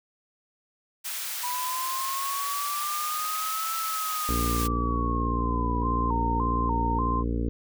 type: high-pass noise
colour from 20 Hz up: white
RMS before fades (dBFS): -33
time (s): 1.04-4.68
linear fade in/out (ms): 20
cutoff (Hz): 980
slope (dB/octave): 12
type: linear two-way sweep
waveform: sine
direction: up then down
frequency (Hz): 975 to 1318.5 to 975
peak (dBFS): -29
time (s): 1.43-5.84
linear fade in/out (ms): 10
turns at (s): 3.76
type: harmonic tone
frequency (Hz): 58.27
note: A#1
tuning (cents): 0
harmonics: 1 / 2 / 3 / 4 / 5 / 6 / 7 / 8 / 9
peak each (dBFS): -27 / -33 / -41 / -33 / -33 / -42 / -39 / -39 / -48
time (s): 4.29-7.49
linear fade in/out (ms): 0
type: tone with vibrato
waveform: sine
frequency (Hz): 979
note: B5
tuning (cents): -15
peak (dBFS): -26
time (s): 5.81-7.24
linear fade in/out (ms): 50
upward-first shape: square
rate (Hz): 1.7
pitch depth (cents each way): 110
effects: none